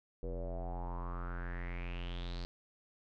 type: tone with low-pass filter sweep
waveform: square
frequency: 43.71 Hz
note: F1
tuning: 2 cents sharp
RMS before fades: -40 dBFS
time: 0.23-2.45 s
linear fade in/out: 0 ms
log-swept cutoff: 470 to 4500 Hz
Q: 6.2
effects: none